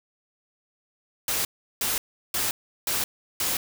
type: noise bursts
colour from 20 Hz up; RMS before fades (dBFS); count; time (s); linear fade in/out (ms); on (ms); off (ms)
white; -26; 5; 1.28-3.57; 2; 170; 360
effects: none